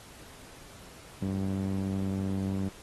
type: tone with band-pass filter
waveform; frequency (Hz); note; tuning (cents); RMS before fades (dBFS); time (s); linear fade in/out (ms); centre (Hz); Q
sawtooth; 96.5; G2; -27; -31; 1.22-2.69; 5; 200; 1.6
effects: pink hiss -51 dBFS RMS until 2.82 s + AAC 32 kbps